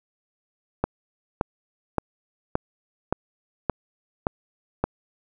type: click train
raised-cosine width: 1 ms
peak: -7 dBFS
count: 8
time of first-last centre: 0.84-4.84 s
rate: 1.75 Hz
effects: none